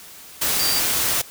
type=tone in noise; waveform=sine; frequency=4699 Hz; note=D8; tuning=in tune; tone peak=-22 dBFS; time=0.59-0.8 s; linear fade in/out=10 ms; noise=white; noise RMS=-21 dBFS; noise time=0.41-1.22 s; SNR=-4 dB; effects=white hiss -42 dBFS RMS until 1.3 s